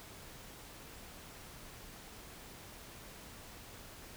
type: silence
effects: pink hiss -52 dBFS RMS until 4.16 s